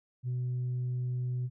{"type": "tone", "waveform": "sine", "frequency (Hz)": 124.9, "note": "B2", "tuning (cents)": 20, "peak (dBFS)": -28, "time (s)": [0.23, 1.5], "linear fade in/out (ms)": 50, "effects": ["tanh soft clip ceiling -28 dBFS"]}